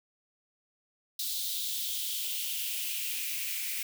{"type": "noise with high-pass filter sweep", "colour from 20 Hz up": "blue", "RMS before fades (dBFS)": -34, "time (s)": [1.19, 3.83], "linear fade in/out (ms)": 5, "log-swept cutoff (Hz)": [3900, 2200], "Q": 4, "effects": []}